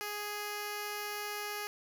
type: tone with notch filter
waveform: 5% pulse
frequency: 415.3 Hz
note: G#4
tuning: in tune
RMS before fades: -39 dBFS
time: 0.01-1.67 s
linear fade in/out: 0 ms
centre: 3600 Hz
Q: 1.8
effects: none